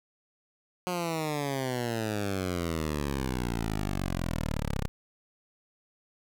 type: exponential sweep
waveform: 10% pulse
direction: down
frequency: 182.3 to 32.39 Hz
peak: -21 dBFS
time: 0.87-4.88 s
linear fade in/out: 0 ms
effects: none